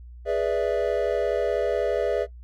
triangle chord, E dominant seventh, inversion first, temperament equal with one note detuned, 415.3 / 491.9 / 587.3 / 659.3 Hz, G#4 / B4 / D5 / E5, 0 / -7 / 0 / 0 cents, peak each -25 dBFS, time 0.25-2.27 s, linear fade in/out 50 ms, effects noise-tail reverb RT60 0.1 s tail -18 dB re dry + added 60 Hz sine -40 dBFS peak until 2.43 s

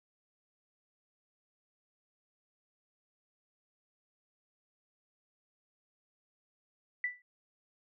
sine tone with exponential decay, 1975.5 Hz, B6, in tune, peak -27 dBFS, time 7.04-7.22 s, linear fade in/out 2 ms, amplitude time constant 38 ms, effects none

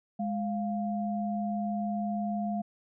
sine tone pair together, 207.7 / 698.6 Hz, G#3 / F5, 0 / 0 cents, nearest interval octave + major sixth, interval 2100 cents, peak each -30 / -34 dBFS, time 0.19-2.62 s, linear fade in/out 10 ms, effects none

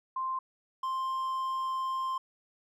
sine / triangle tone pair in turn, 1046.5 / 1050.4 Hz, C6 / C6, 0 / +6 cents, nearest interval unison, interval 6 cents, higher second, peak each -30 / -28 dBFS, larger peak second, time 0.16-0.39 / 0.83-2.18 s, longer second, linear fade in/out 5 ms, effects none

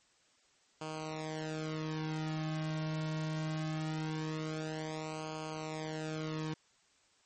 sawtooth tone with flanger, 156.5 Hz, D#3, 10 cents sharp, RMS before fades -38 dBFS, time 0.81-6.54 s, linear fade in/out 5 ms, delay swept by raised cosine 0.53 to 2.43 ms, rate 0.22 Hz, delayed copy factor -1, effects white hiss -69 dBFS RMS until 7.25 s + MP3 32 kbps

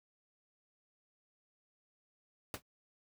pink noise with exponential decay, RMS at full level -36 dBFS, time 2.54-2.62 s, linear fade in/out 1 ms, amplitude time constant 16 ms, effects high-pass 60 Hz 12 dB/octave

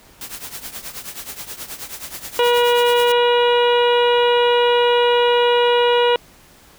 white noise with tremolo, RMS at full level -29 dBFS, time 0.21-3.12 s, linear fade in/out 2 ms, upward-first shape triangle, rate 9.4 Hz, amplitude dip 85%
harmonic tone, 482 Hz, B4, 42 cents flat, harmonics 1 / 2 / 3 / 4 / 5 / 6 / 7 / 8, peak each -14 / -19 / -26 / -30 / -29 / -23 / -32 / -33 dBFS, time 2.39-6.16 s, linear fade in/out 2 ms
effects pink hiss -48 dBFS RMS until 6.78 s

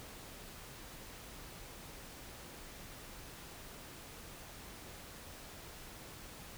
silence, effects pink hiss -51 dBFS RMS until 6.57 s

